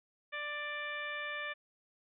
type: harmonic tone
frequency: 590 Hz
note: D5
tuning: 8 cents sharp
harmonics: 1 / 2 / 3 / 4 / 5 / 6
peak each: -46 / -45 / -40 / -43 / -50 / -50 dBFS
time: 0.32-1.54 s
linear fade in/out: 20 ms
effects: none